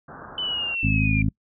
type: low-pass noise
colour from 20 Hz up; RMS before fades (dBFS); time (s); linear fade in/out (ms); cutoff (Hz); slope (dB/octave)
white; -41; 0.08-0.75; 5; 1600; 96
type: linear sweep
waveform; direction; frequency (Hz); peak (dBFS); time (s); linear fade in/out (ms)
sine; down; 3025 to 2365; -24; 0.38-1.22; 2
type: harmonic tone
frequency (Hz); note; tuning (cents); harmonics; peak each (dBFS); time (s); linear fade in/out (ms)
53; G#1; +36; 1 / 2 / 3 / 4 / 5; -25 / -23 / -26 / -27 / -27; 0.83-1.29; 5
effects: noise-tail reverb RT60 0.1 s tail -25 dB re dry